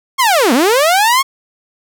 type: linear two-way sweep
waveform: sawtooth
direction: down then up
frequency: 1108.7 to 218.5 to 1108.7 Hz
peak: -5 dBFS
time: 0.18-1.23 s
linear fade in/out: 20 ms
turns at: 0.53 s
effects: none